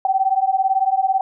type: beating tone pair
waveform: sine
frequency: 760 / 778 Hz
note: F#5 / G5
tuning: +46 / -13 cents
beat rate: 18 Hz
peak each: -18 dBFS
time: 0.05-1.21 s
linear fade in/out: 2 ms
effects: none